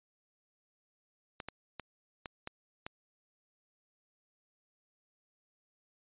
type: clicks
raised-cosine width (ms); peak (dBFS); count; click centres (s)
0.3; -24; 6; 1.402 / 1.486 / 1.797 / 2.258 / 2.474 / 2.865
effects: resampled to 8000 Hz